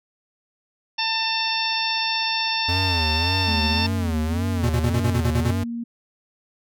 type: harmonic tone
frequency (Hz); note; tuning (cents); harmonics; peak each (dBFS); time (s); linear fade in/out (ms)
896; A5; +31; 1 / 2 / 3 / 4 / 5 / 6; -27 / -32 / -27 / -28 / -30 / -27; 0.98-3.87; 10
type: tone with vibrato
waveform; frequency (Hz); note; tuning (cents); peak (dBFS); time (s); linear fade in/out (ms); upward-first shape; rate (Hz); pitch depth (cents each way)
square; 85.8; F2; -30; -23; 2.68-5.64; 10; sine; 1.8; 170
type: tone with pitch glide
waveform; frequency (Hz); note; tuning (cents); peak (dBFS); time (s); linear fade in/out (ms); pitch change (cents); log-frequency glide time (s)
sine; 220 to 234.4; A3 to A#3; 0 to +10; -26; 3.47-5.84; 10; +110; 3.65-4.39
type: tone bursts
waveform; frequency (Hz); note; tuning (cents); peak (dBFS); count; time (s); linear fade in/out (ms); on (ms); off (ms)
square; 120.3; B2; -45; -20; 9; 4.63-5.513; 10; 67; 35
effects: none